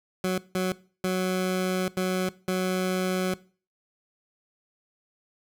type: tone bursts at uneven times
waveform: 20% pulse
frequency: 185 Hz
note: F#3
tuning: in tune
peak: -19 dBFS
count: 5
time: 0.24-0.38 / 0.55-0.72 / 1.04-1.88 / 1.97-2.29 / 2.48-3.34 s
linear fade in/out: 2 ms
effects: noise-tail reverb RT60 0.4 s tail -20 dB re dry